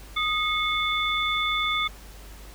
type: tone cluster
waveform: sine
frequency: 1241 / 2176 / 3511 Hz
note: D#6 / C#7 / A7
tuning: -5 / -33 / -4 cents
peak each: -27 dBFS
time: 0.16-1.88 s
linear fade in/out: 10 ms
effects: added 50 Hz sine -42 dBFS peak until 2.54 s + pink hiss -48 dBFS RMS until 2.54 s